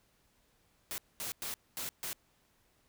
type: noise bursts at uneven times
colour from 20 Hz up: white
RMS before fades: -39 dBFS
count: 5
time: 0.91-0.98 / 1.2-1.32 / 1.42-1.54 / 1.77-1.89 / 2.03-2.13 s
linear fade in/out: 0 ms
effects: pink hiss -71 dBFS RMS until 2.88 s